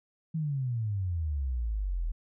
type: exponential sweep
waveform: sine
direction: down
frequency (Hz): 164.5 to 38.89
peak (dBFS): -28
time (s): 0.34-2.12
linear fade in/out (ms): 10
effects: none